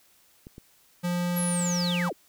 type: clicks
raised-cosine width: 3 ms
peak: -30 dBFS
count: 2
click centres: 0.469 / 0.581 s
type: tone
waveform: square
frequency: 176 Hz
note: F3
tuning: 14 cents sharp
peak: -26 dBFS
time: 1.03-2.1 s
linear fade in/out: 20 ms
type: linear sweep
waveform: sine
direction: down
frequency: 11640 to 220 Hz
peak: -29 dBFS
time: 1.36-2.13 s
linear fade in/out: 10 ms
effects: white hiss -61 dBFS RMS until 2.28 s